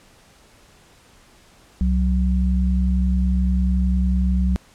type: tone pair together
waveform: sine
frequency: 65.41 / 185 Hz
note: C2 / F#3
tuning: 0 / 0 cents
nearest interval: octave + tritone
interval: 1800 cents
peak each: -17 / -21 dBFS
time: 1.81-4.56 s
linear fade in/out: 0 ms
effects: pink hiss -52 dBFS RMS until 4.74 s + low-pass 10000 Hz 12 dB/octave